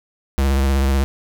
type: tone with vibrato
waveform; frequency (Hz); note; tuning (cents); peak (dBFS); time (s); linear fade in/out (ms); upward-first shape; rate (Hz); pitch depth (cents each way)
square; 67.9; C#2; -35; -15; 0.38-1.04; 0; square; 16; 36
effects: none